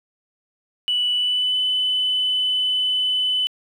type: tone with pitch glide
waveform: sine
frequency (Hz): 2960 to 3010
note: F#7 to F#7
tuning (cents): 0 to +29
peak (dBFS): -17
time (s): 0.88-3.47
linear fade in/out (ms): 0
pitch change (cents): +29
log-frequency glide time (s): 1.14-1.58
effects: tanh soft clip ceiling -13 dBFS + 9-bit